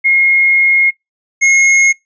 sine / square tone pair in turn, 2150 / 2159 Hz, C7 / C#7, +47 / -46 cents, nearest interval unison, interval 7 cents, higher second, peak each -7 dBFS, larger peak neither, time 0.04-0.91 / 1.41-1.93 s, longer first, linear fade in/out 20 ms, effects noise-tail reverb RT60 0.2 s tail -26 dB re dry + resampled to 16000 Hz

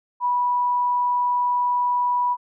sine tone, 980 Hz, B5, 14 cents flat, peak -18 dBFS, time 0.2-2.37 s, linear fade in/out 50 ms, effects none

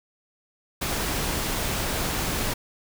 pink noise, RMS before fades -27 dBFS, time 0.81-2.54 s, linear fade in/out 10 ms, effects none

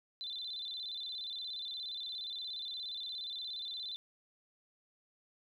sine tone with vibrato, 3780 Hz, A#7, 23 cents sharp, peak -39 dBFS, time 0.21-3.96 s, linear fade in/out 0 ms, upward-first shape square, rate 17 Hz, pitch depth 110 cents each way, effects 12-bit

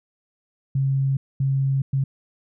sine tone bursts at uneven times, 135.7 Hz, C#3, 36 cents flat, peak -18 dBFS, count 3, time 0.75-1.17 / 1.4-1.82 / 1.93-2.04 s, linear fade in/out 5 ms, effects none

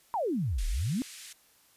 sine exponential two-way sweep, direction down then up, 987.8 to 34.65 to 284 Hz, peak -27 dBFS, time 0.14-1.02 s, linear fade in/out 0 ms, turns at 0.66 s
white band-pass noise, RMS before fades -47 dBFS, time 0.58-1.33 s, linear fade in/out 5 ms, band 1700 to 10000 Hz, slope 24 dB/octave
effects white hiss -63 dBFS RMS until 1.76 s + resampled to 32000 Hz

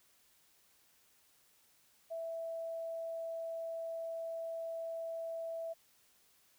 sine tone, 659.3 Hz, E5, in tune, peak -38 dBFS, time 2.1-5.74 s, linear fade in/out 20 ms, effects white hiss -69 dBFS RMS until 6.58 s

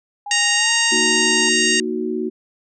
sine tone with pitch glide, 819 to 908.7 Hz, G#5 to A#5, -24 to -44 cents, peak -27 dBFS, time 0.26-1.49 s, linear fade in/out 5 ms, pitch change +180 cents, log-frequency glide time 0.56-0.72 s
harmonic tone, 932.3 Hz, A#5, in tune, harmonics 2 / 3 / 4 / 5 / 6 / 7 / 8 / 9, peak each -20 / -20 / -26 / -24 / -27 / -23 / -27 / -27 dBFS, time 0.31-1.8 s, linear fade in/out 2 ms
sine chord, D# minor, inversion second, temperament equal, 233.1 / 311.1 / 370 Hz, A#3 / D#4 / F#4, 0 / 0 / 0 cents, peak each -25 / -26 / -23 dBFS, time 0.91-2.3 s, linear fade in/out 20 ms
effects none

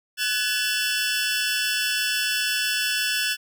20% pulse tone cluster, 1497 / 1710 / 2688 Hz, F#6 / A6 / E7, +20 / -50 / +33 cents, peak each -22 dBFS, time 0.17-3.37 s, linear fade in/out 50 ms, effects none

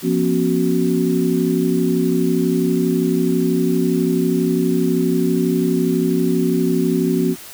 sine tone cluster, 174.1 / 239.8 / 272.1 / 371.4 Hz, F3 / A#3 / C#4 / F#4, -5 / +49 / -32 / +7 cents, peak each -20 dBFS, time 0.02-7.36 s, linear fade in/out 50 ms, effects white hiss -37 dBFS RMS until 7.53 s

